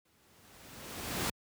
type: noise with exponential growth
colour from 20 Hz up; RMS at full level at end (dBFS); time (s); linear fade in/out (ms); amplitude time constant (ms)
pink; -31; 0.05-1.3; 5; 270
effects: high-pass 80 Hz 12 dB/octave

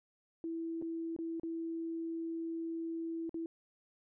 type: tone with dropouts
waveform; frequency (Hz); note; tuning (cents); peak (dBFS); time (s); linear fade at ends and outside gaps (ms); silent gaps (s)
sine; 329.6; E4; 0; -36; 0.44-3.46; 1; 0.816-0.823 / 1.164-1.188 / 1.398-1.433 / 3.294-3.343
effects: none

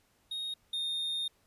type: tone pair in turn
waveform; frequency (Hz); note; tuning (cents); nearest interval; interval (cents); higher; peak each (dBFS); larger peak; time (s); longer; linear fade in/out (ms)
triangle; 3729 / 3669; A#7 / A#7; 0 / -28; unison; 28; first; -33 / -30; second; 0.31-0.54 / 0.73-1.28; second; 5
effects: pink hiss -70 dBFS RMS until 1.46 s + resampled to 32000 Hz

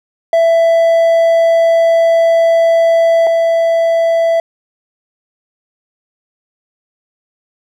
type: tone pair in turn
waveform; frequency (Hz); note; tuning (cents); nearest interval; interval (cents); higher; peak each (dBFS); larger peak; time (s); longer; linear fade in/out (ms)
triangle; 664 / 664; E5 / E5; +12 / +12; unison; 0; neither; -5 / -7; first; 0.33-3.27 / 3.27-4.4; first; 2
effects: none

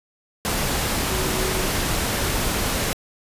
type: tone in noise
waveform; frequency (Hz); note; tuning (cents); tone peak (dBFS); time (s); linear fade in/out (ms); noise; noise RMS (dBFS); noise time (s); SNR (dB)
sine; 373.3; F#4; +15; -29; 1.1-1.66; 0; pink; -23; 0.45-2.93; -9
effects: resampled to 32000 Hz

